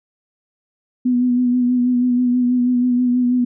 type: tone with vibrato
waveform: sine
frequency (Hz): 247.3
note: B3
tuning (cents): +3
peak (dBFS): -13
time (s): 1.05-3.45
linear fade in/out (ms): 10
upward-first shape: sine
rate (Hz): 6.2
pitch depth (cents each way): 28
effects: none